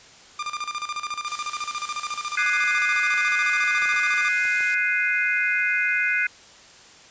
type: tone with tremolo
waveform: sawtooth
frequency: 1198 Hz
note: D6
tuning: 34 cents sharp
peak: -22 dBFS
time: 0.39-4.29 s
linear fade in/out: 5 ms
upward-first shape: square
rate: 14 Hz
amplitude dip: 75%
type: noise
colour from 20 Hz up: blue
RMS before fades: -33 dBFS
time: 1.26-4.75 s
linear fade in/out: 10 ms
type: chord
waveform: sine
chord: Ab dominant seventh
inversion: third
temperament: equal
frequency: 1480 / 1661.2 / 2093 / 2489 Hz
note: Gb6 / Ab6 / C7 / Eb7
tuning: 0 / 0 / 0 / 0 cents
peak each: -24 / -29 / -24 / -26 dBFS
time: 2.37-6.27 s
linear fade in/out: 5 ms
type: clicks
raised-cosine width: 0.5 ms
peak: -26 dBFS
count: 5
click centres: 3.825 / 3.858 / 3.941 / 4.453 / 4.607 s
effects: white hiss -48 dBFS RMS until 7.1 s + resampled to 16000 Hz